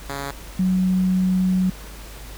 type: tone pair in turn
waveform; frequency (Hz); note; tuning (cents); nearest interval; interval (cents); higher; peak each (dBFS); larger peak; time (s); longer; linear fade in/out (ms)
5% pulse / sine; 139.6 / 185.44; C#3 / F#3; +13 / +4; perfect fourth; 491; second; -16; neither; 0.09-0.31 / 0.59-1.7; second; 5
effects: added 50 Hz sine -37 dBFS peak until 2.37 s + pink hiss -41 dBFS RMS until 2.37 s